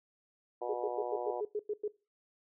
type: harmonic tone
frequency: 121.7 Hz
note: B2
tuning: 25 cents flat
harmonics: 3 / 4 / 5 / 6 / 7 / 8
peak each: -42 / -40 / -41 / -41 / -45 / -47 dBFS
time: 0.61-1.41 s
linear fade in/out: 10 ms
type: tone bursts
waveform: sine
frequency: 420 Hz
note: G#4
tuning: 19 cents sharp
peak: -31 dBFS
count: 9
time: 0.69-1.88 s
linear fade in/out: 5 ms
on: 46 ms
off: 97 ms
effects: noise-tail reverb RT60 0.3 s tail -21 dB re dry